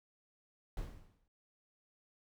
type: noise with exponential decay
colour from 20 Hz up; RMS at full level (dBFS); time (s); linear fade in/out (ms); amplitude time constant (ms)
brown; -39; 0.77-1.28; 2; 110
effects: none